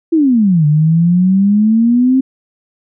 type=exponential two-way sweep; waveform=sine; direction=down then up; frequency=340 to 147 to 267 Hz; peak=-7 dBFS; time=0.12-2.21 s; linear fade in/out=10 ms; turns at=0.66 s; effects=none